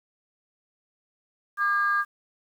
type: tone pair together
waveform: sine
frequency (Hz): 1195.7 / 1622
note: D6 / G#6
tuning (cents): +31 / -41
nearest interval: perfect fourth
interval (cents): 528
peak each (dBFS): -23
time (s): 1.57-2.05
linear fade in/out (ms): 50
effects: tanh soft clip ceiling -14 dBFS + 9-bit